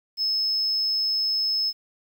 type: tone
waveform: triangle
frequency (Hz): 5200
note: E8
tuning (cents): -24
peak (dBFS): -19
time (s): 0.17-1.73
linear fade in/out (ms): 50
effects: tanh soft clip ceiling -18 dBFS + 9-bit